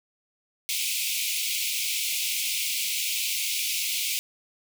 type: high-pass noise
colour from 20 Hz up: pink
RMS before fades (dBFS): -28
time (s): 0.69-4.19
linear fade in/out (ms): 0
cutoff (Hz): 2200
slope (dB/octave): 96
effects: none